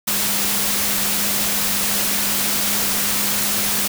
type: tone in noise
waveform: sine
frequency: 202.3 Hz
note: G#3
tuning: 45 cents flat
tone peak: -31 dBFS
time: 0.07-3.88 s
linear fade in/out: 10 ms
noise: white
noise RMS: -20 dBFS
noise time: 0.07-3.88 s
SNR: -14 dB
effects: none